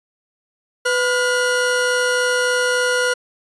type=tone pair together; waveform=40% pulse; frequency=498.5 / 1432 Hz; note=B4 / F6; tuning=+16 / +43 cents; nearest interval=octave + tritone; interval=1827 cents; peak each=-18 dBFS; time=0.85-3.14 s; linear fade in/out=10 ms; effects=resampled to 24000 Hz